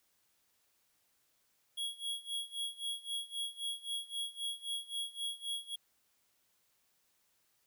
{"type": "tone with tremolo", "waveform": "square", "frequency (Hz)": 3321, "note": "G#7", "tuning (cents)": -1, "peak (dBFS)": -35, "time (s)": [1.77, 5.76], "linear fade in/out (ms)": 10, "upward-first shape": "sine", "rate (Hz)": 3.8, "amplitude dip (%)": 90, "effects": ["white hiss -75 dBFS RMS until 7.66 s"]}